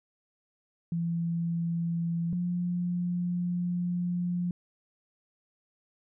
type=tone pair in turn; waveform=sine; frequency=168.6 / 176.42 Hz; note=E3 / F3; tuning=+39 / +18 cents; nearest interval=minor second; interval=79 cents; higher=second; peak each=-27 dBFS; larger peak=neither; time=0.92-2.33 / 2.33-4.51 s; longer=second; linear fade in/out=2 ms; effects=none